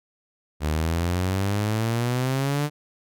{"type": "exponential sweep", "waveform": "sawtooth", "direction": "up", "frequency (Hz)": [74.3, 150], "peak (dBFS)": -18, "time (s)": [0.6, 2.7], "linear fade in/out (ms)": 50, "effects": []}